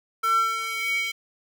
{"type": "tone with high-pass filter sweep", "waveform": "square", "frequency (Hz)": 449.2, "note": "A4", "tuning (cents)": 36, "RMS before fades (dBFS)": -25, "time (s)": [0.23, 1.12], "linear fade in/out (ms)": 10, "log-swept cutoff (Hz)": [1200, 2600], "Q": 6.8, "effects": []}